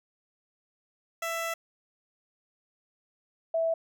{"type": "tone pair in turn", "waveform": ["15% pulse", "sine"], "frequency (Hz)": [664, 656.4], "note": ["E5", "E5"], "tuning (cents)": [12, -8], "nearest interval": "unison", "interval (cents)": 20, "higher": "first", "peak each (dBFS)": -24, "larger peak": "neither", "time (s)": [[1.22, 1.54], [3.54, 3.74]], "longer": "first", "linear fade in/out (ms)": 5, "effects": []}